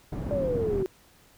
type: low-pass noise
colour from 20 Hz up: white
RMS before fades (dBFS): -32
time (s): 0.12-0.83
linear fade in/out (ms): 5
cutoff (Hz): 260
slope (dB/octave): 12
type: exponential sweep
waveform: sine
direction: down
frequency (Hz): 591 to 367.4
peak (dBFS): -25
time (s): 0.31-0.86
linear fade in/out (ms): 0
effects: pink hiss -58 dBFS RMS until 1.37 s